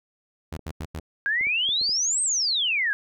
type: tone bursts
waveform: sawtooth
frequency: 78.9 Hz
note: D#2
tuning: 25 cents sharp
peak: -27 dBFS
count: 4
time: 0.52-0.996 s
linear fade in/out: 5 ms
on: 53 ms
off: 88 ms
type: clicks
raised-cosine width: 2 ms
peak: -30 dBFS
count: 8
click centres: 0.593 / 0.807 / 0.997 / 1.411 / 1.47 / 1.69 / 1.814 / 1.893 s
type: exponential two-way sweep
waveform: sine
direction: up then down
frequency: 1591 to 8480 to 1591 Hz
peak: -21 dBFS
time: 1.26-2.93 s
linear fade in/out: 0 ms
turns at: 2.22 s
effects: none